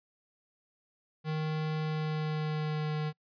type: tone with pitch glide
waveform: square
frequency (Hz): 155.56 to 152.8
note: D#3 to D#3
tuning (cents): 0 to -31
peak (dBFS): -31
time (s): 1.24-3.13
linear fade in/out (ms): 50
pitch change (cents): -31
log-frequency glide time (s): 1.81-2.94
effects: noise-tail reverb RT60 0.1 s tail -26 dB re dry + resampled to 11025 Hz

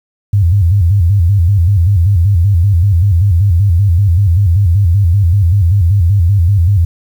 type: tone with vibrato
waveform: sine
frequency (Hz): 92.5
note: F#2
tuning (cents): 0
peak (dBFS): -6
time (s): 0.33-6.85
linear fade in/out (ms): 5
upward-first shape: square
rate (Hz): 5.2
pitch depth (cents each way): 160
effects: 7-bit

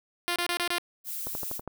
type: tone bursts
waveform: 5% pulse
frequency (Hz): 349.2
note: F4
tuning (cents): 0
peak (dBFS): -15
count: 5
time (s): 0.28-0.783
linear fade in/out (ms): 0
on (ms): 79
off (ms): 27
type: noise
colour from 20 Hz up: violet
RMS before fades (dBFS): -35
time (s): 1.04-1.61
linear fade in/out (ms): 50
type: click train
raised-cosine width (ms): 1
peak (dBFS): -22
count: 6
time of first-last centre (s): 1.27-1.677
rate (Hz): 12.3
effects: none

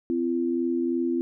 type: tone pair together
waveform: sine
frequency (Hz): 257.2 / 340.2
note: C4 / F4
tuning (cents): -30 / -45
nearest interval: perfect fourth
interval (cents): 485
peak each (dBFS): -26 / -25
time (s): 0.1-1.21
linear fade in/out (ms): 0
effects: none

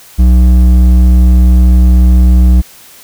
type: tone with hard clipping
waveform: sine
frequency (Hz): 61.74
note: B1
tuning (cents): 0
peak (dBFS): -4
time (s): 0.18-2.62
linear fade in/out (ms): 20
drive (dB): 8
effects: white hiss -37 dBFS RMS until 3.03 s

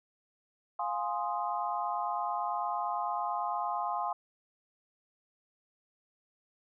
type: chord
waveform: sine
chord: F minor seventh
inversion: none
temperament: equal with one note detuned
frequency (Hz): 701.7 / 830.6 / 1046.5 / 1244.5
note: F5 / Ab5 / C6 / Eb6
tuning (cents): +8 / 0 / 0 / 0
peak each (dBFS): -36 / -35 / -35 / -39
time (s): 0.79-4.13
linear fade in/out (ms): 5
effects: none

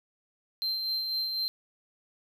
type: tone with tremolo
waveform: triangle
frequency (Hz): 4133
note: C8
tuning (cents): -22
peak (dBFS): -26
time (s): 0.62-1.48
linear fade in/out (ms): 0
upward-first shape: sine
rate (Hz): 4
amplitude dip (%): 35
effects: none

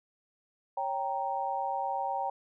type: chord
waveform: sine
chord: G diminished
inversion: second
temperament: equal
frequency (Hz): 554.4 / 784 / 932.3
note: Db5 / G5 / Bb5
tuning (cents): 0 / 0 / 0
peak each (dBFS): -38 / -32 / -34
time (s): 0.77-2.3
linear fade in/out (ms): 5
effects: none

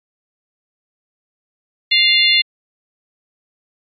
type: harmonic tone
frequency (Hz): 699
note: F5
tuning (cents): +1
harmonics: 3 / 4 / 5 / 6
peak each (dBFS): -16 / -16 / -16 / -16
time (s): 1.91-2.42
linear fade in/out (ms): 10
effects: AAC 48 kbps

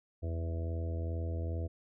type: harmonic tone with a mistuned harmonic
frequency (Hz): 82.41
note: E2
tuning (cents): 0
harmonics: 1 / 2 / 3 / 4 / 5 / 6 / 7 / 8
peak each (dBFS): -33 / -49 / -49 / -46 / -51 / -47 / -54 / -49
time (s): 0.22-1.68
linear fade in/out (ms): 20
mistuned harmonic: 1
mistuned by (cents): +49
effects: none

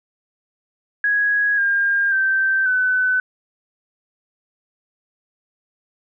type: tone with pitch steps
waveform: sine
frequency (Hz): 1661.2 / 1608.3 / 1557.1 / 1507.6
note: G#6 / G6 / G6 / F#6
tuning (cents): 0 / +44 / -12 / +32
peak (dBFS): -15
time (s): 1.04-3.2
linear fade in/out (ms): 2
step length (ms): 540
effects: none

